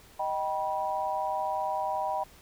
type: chord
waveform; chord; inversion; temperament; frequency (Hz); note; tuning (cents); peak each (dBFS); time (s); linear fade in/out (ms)
sine; Eb augmented; none; just; 622.3 / 777.8 / 972.3; Eb5 / G5 / B5; 0 / -14 / -27; -34 / -31 / -32; 0.19-2.24; 10
effects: pink hiss -55 dBFS RMS until 2.41 s